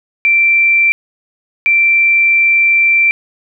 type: tone pair in turn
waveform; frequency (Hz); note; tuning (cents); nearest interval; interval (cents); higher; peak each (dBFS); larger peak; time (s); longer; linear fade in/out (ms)
sine; 2349 / 2349; D7 / D7; 0 / 0; unison; 0; neither; -7; neither; 0.25-0.92 / 1.66-3.11; second; 0
effects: none